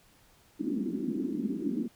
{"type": "band-pass noise", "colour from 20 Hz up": "white", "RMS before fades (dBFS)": -32, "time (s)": [0.59, 1.88], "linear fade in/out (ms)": 20, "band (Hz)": [200, 320], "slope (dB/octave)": 48, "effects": ["pink hiss -62 dBFS RMS until 1.95 s"]}